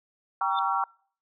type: chord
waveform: sine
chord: G diminished seventh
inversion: none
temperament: just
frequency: 784 / 940.8 / 1128.9 / 1354.7 Hz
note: G5 / Bb5 / Db6 / Fb6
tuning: 0 / +16 / +31 / +47 cents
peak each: -29 dBFS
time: 0.41-0.84 s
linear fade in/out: 2 ms
type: tone with exponential growth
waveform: sine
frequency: 3577 Hz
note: A7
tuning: 28 cents sharp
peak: -29 dBFS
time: 0.5-0.59 s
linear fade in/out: 1 ms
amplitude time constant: 18 ms
effects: noise-tail reverb RT60 0.5 s tail -25 dB re dry